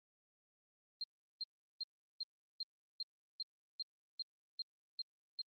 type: tone bursts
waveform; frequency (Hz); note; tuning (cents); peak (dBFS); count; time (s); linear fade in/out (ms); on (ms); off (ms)
sine; 4186; C8; 0; -38; 12; 1.01-5.416; 2; 28; 370
effects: Opus 24 kbps